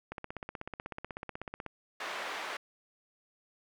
click train, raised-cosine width 0.5 ms, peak -24 dBFS, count 26, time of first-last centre 0.12-1.663 s, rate 16.2 Hz
white band-pass noise, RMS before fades -39 dBFS, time 2-2.57 s, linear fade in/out 5 ms, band 540 to 2000 Hz, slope 12 dB/octave
effects none

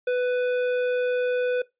triangle tone with tanh clipping, 496.8 Hz, B4, 10 cents sharp, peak -23 dBFS, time 0.07-1.62 s, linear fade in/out 5 ms, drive 17 dB, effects noise-tail reverb RT60 0.2 s tail -21 dB re dry + resampled to 8000 Hz

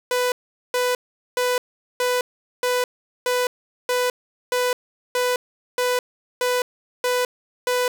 sawtooth tone bursts, 496.5 Hz, B4, 9 cents sharp, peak -15 dBFS, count 13, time 0.11-7.88 s, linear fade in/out 2 ms, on 210 ms, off 420 ms, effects none

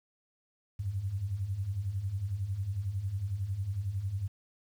sine beating tone pair, 89.7 / 100.7 Hz, F2 / G2, +47 / +47 cents, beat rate 11 Hz, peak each -38 / -32 dBFS, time 0.79-4.28 s, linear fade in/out 10 ms, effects 10-bit

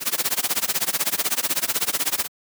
white noise with tremolo, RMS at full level -20 dBFS, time 0-2.28 s, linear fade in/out 50 ms, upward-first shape sine, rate 16 Hz, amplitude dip 95%, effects high-pass 150 Hz 12 dB/octave

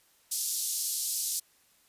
white band-pass noise, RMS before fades -32 dBFS, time 0.31-1.4 s, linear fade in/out 10 ms, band 4500 to 13000 Hz, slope 24 dB/octave, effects white hiss -65 dBFS RMS until 1.88 s + resampled to 32000 Hz

